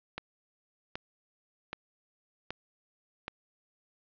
click train, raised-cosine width 0.3 ms, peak -20 dBFS, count 5, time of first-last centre 0.18-3.281 s, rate 1.29 Hz, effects resampled to 11025 Hz + 8-bit

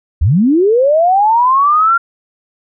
sine linear sweep, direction up, 61.74 to 1396.9 Hz, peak -7 dBFS, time 0.21-1.98 s, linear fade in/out 10 ms, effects none

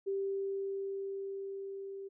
sine tone with level ramp, 392 Hz, G4, in tune, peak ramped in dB -31 to -41 dBFS, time 0.06-2.09 s, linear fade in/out 20 ms, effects none

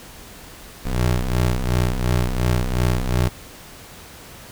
25% pulse ring-modulated tone, 62 Hz, B1, 7 cents sharp, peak -11 dBFS, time 0.85-3.29 s, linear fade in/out 10 ms, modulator 29.6 Hz, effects pink hiss -41 dBFS RMS until 4.51 s

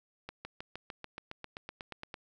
accelerating click train, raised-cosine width 0.3 ms, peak -25 dBFS, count 15, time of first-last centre 0.29-2.142 s, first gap 160 ms, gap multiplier 0.97, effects none

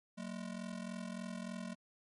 square ring-modulated tone, 207.7 Hz, G#3, in tune, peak -39 dBFS, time 0.17-1.75 s, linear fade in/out 20 ms, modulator 21.7 Hz, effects MP3 48 kbps

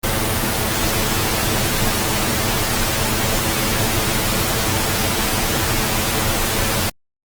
pink noise with comb filter, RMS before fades -19 dBFS, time 0.03-6.9 s, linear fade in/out 10 ms, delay 9.1 ms, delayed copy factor +0.7, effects Opus 24 kbps

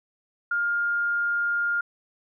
sine tone, 1410 Hz, F6, 16 cents sharp, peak -22 dBFS, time 0.51-1.81 s, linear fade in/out 5 ms, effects none

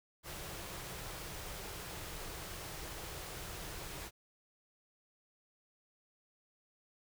pink band-stop noise, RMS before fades -45 dBFS, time 0.23-4.11 s, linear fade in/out 50 ms, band 200 to 290 Hz, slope 96 dB/octave, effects none

